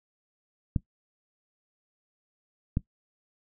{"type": "clicks", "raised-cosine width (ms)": 5, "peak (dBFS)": -13, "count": 2, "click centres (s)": [0.762, 2.771], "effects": ["noise-tail reverb RT60 0.1 s tail -18 dB re dry"]}